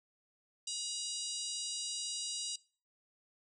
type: harmonic tone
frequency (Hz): 958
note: A#5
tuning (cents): +47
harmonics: 3 / 4 / 5 / 6 / 7 / 8 / 9 / 10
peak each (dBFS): -46 / -44 / -43 / -44 / -48 / -43 / -49 / -50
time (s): 0.67-2.56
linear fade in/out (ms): 5
effects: noise-tail reverb RT60 0.4 s tail -23 dB re dry